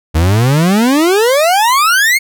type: exponential sweep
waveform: 40% pulse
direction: up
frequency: 75 to 2217 Hz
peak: -7 dBFS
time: 0.14-2.19 s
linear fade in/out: 20 ms
effects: none